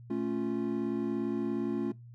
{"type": "chord", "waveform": "triangle", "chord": "A augmented", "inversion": "none", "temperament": "equal", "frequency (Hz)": [220, 277.2, 349.2], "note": ["A3", "C#4", "E#4"], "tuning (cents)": [0, 0, 0], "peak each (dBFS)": -32, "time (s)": [0.1, 1.92], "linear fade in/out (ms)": 5, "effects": ["noise-tail reverb RT60 0.2 s tail -21 dB re dry", "added 119 Hz sine -47 dBFS peak until 2.14 s"]}